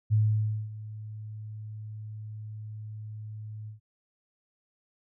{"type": "tone with ADSR envelope", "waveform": "sine", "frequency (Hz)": 107.5, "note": "A2", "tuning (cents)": -40, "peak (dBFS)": -19, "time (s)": [0.1, 3.8], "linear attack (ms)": 30, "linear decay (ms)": 560, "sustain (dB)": -18, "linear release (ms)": 120, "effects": []}